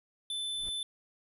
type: tone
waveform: square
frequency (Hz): 3520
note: A7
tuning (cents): 0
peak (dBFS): -34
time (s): 0.3-0.83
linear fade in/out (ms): 2
type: noise with exponential growth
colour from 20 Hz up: brown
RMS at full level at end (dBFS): -41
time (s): 0.48-0.69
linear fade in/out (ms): 1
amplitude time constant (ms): 44
effects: resampled to 32000 Hz